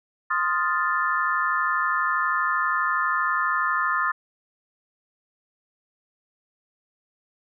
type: chord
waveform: sine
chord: F dominant seventh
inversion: second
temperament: equal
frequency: 1046.5 / 1244.5 / 1396.9 / 1760 Hz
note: C6 / Eb6 / F6 / A6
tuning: 0 / 0 / 0 / 0 cents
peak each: -27 / -25 / -28 / -26 dBFS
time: 0.3-4.12 s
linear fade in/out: 10 ms
effects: none